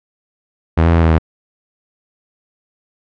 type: tone with pitch steps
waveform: sawtooth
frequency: 81.5 / 83.9 / 83.3 / 81.3 / 80.1 Hz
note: E2 / E2 / E2 / E2 / E2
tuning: -19 / +31 / +19 / -23 / -49 cents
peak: -5 dBFS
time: 0.77-1.185 s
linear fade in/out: 10 ms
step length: 83 ms
effects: low-pass 2000 Hz 12 dB/octave